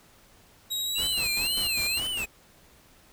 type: tone with pitch glide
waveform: sawtooth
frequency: 3822 to 4144 Hz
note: A#7 to C8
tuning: +43 to -17 cents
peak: -25 dBFS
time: 0.7-2 s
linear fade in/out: 20 ms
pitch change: +140 cents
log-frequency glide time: 0.84-1.26 s
type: tone with vibrato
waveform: square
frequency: 2694 Hz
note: E7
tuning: 37 cents sharp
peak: -29 dBFS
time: 0.95-2.26 s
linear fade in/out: 20 ms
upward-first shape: sine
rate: 2 Hz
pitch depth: 210 cents each way
type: noise with tremolo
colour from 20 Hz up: pink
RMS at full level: -38 dBFS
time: 0.97-2.26 s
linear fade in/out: 20 ms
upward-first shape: square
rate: 5 Hz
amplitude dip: 65%
effects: pink hiss -57 dBFS RMS until 3.12 s